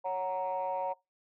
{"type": "chord", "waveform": "sine", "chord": "F# major", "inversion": "second", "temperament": "equal", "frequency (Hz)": [554.4, 740, 932.3], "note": ["C#5", "F#5", "A#5"], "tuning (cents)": [0, 0, 0], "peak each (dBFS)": [-34, -35, -33], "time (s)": [0.04, 0.94], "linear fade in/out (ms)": 20, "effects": ["noise-tail reverb RT60 0.2 s tail -22 dB re dry", "tanh soft clip ceiling -25 dBFS"]}